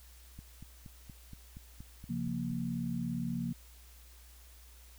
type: click train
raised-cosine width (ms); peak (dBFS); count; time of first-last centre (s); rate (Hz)
5; -35; 10; 0.39-2.513; 4.24
type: chord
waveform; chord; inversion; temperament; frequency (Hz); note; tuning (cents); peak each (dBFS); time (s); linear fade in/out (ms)
sine; Bb minor; first; equal with one note detuned; 136.05 / 174.61 / 233.1; Db3 / F3 / Bb3; -32 / 0 / 0; -39 / -37 / -36; 2.09-3.53; 10
effects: added 60 Hz sine -54 dBFS peak until 4.98 s + white hiss -60 dBFS RMS until 4.98 s